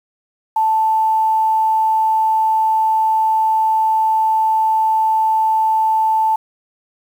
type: tone with quantisation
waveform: sine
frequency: 880 Hz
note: A5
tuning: in tune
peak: -12 dBFS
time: 0.56-6.36 s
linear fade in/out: 5 ms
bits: 7
effects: none